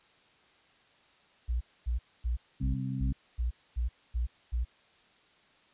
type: tone bursts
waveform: sine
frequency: 59.6 Hz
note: A#1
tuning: 39 cents sharp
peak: -27 dBFS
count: 9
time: 1.48-4.65 s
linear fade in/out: 20 ms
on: 130 ms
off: 250 ms
type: harmonic tone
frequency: 65.41 Hz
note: C2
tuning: in tune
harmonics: 2 / 3 / 4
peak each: -33 / -38 / -38 dBFS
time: 2.6-3.13 s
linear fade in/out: 10 ms
effects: white hiss -63 dBFS RMS until 5.73 s + resampled to 8000 Hz